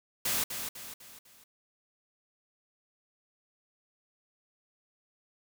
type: noise with echo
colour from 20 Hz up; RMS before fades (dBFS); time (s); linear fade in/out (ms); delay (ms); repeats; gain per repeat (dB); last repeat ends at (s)
white; -30; 0.25-0.44; 5; 250; 4; -7; 1.44
effects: none